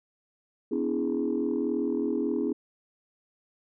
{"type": "tone cluster", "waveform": "sine", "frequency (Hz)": [248.1, 286.8, 330.4, 415.1], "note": ["B3", "D4", "E4", "G#4"], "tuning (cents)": [8, -41, 4, -1], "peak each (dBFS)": -30, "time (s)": [0.71, 2.53], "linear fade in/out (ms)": 10, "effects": ["tanh soft clip ceiling -18 dBFS"]}